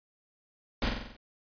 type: noise with echo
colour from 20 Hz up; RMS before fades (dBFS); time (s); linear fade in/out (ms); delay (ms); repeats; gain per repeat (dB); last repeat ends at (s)
pink; -29; 0.82-0.89; 2; 46; 6; -4; 1.166
effects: resampled to 11025 Hz